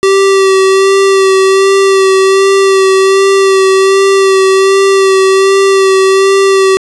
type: tone with vibrato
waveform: square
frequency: 386.8 Hz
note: G4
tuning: 23 cents flat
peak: -5 dBFS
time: 0.03-6.77 s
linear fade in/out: 0 ms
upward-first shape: sine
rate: 1.3 Hz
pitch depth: 19 cents each way
effects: resampled to 22050 Hz + 7-bit